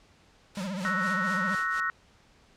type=noise with tremolo; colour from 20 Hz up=white; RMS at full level=-39 dBFS; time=0.55-1.8 s; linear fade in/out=0 ms; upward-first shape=sine; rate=4.2 Hz; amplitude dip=85%
type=tone with vibrato; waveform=square; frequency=190 Hz; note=F#3; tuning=46 cents sharp; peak=-32 dBFS; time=0.57-1.55 s; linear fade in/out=2 ms; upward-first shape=triangle; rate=15 Hz; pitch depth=170 cents each way
type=chord; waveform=sine; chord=F# dominant seventh; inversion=second; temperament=equal; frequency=1108.7 / 1318.5 / 1480 / 1864.7 Hz; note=C#6 / E6 / F#6 / A#6; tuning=0 / 0 / 0 / 0 cents; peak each=-37 / -31 / -31 / -31 dBFS; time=0.85-1.9 s; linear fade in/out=0 ms
effects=pink hiss -60 dBFS RMS until 2.56 s + low-pass 6000 Hz 12 dB/octave